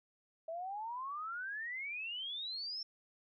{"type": "exponential sweep", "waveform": "sine", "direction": "up", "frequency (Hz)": [639, 5430], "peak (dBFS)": -39, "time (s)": [0.48, 2.83], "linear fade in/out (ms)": 5, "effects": []}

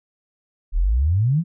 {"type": "exponential sweep", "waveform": "sine", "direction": "up", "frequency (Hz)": [35.39, 179.6], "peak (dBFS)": -15, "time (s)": [0.72, 1.44], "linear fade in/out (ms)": 50, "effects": []}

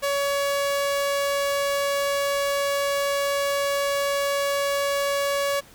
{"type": "tone", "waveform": "sawtooth", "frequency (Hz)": 563, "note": "C#5", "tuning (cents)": 27, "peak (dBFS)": -18, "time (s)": [0.02, 5.61], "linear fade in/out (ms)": 20, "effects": ["pink hiss -50 dBFS RMS until 5.74 s"]}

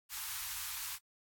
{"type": "band-stop noise", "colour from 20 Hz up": "white", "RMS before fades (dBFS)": -41, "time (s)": [0.09, 0.99], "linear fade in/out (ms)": 50, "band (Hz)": [100, 860], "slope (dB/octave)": 48, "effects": ["AAC 64 kbps"]}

